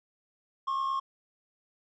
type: tone pair together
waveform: triangle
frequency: 1079.1 / 1148 Hz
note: C#6 / D6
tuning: -47 / -40 cents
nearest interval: minor second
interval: 107 cents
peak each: -26 / -35 dBFS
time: 0.67-1 s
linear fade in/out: 10 ms
effects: tanh soft clip ceiling -19 dBFS + resampled to 16000 Hz